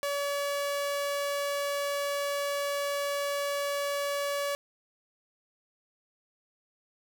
sawtooth tone, 569 Hz, C#5, 45 cents sharp, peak -25 dBFS, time 0.03-4.55 s, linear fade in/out 0 ms, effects none

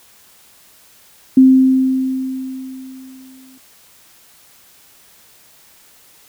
sine tone with exponential decay, 261.6 Hz, C4, in tune, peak -3 dBFS, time 1.37-3.58 s, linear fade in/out 5 ms, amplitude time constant 480 ms, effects white hiss -48 dBFS RMS until 6.28 s

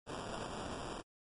violet noise with sample-and-hold, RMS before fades -43 dBFS, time 0.06-1.03 s, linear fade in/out 50 ms, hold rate 2100 Hz, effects MP3 48 kbps

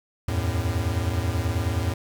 square tone cluster, 80.6 / 90.6 / 109.3 Hz, E2 / F#2 / A2, -38 / -36 / -11 cents, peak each -28 dBFS, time 0.28-1.94 s, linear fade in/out 5 ms, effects 8-bit

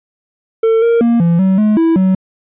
triangle tone with pitch steps, 450 / 464.8 / 234.4 / 169.5 / 190 / 212.9 / 328.2 / 188.3 Hz, A4 / A#4 / A#3 / E3 / F#3 / G#3 / E4 / F#3, +39 / -5 / +10 / +49 / +46 / +43 / -8 / +31 cents, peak -6 dBFS, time 0.63-2.15 s, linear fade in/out 5 ms, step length 190 ms, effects resampled to 8000 Hz

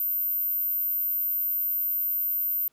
sine tone, 13590 Hz, G#9, 39 cents sharp, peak -24 dBFS, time 0-2.68 s, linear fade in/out 2 ms, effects pink hiss -69 dBFS RMS until 2.72 s + high-pass 60 Hz 12 dB/octave

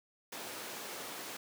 pink high-pass noise, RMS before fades -44 dBFS, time 0.32-1.37 s, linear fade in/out 5 ms, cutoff 330 Hz, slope 12 dB/octave, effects none

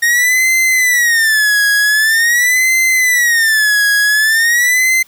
45% pulse tone with vibrato, 1853 Hz, A#6, 11 cents flat, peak -9 dBFS, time 0.02-5.03 s, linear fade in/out 10 ms, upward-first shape sine, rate 0.45 Hz, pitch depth 190 cents each way, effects white hiss -47 dBFS RMS until 5.07 s

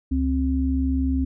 sine tone pair together, 70.1 / 263.6 Hz, C#2 / C4, +20 / +13 cents, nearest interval octave + major seventh, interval 2293 cents, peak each -22 dBFS, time 0.11-1.25 s, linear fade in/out 10 ms, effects none

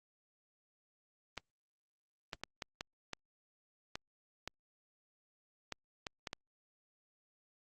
clicks, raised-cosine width 0.2 ms, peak -22 dBFS, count 12, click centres 1.377 / 2.332 / 2.436 / 2.622 / 2.809 / 3.133 / 3.955 / 4.476 / 5.723 / 6.068 / 6.272 / 6.331 s, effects Opus 32 kbps

